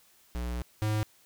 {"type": "tone pair in turn", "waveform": "square", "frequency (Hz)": [60.2, 107.26], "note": ["B1", "A2"], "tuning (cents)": [-44, -44], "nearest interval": "minor seventh", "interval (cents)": 1000, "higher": "second", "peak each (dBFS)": [-32, -27], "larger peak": "second", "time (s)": [[0.35, 0.62], [0.82, 1.03]], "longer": "first", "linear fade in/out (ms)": 0, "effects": ["white hiss -62 dBFS RMS until 1.25 s"]}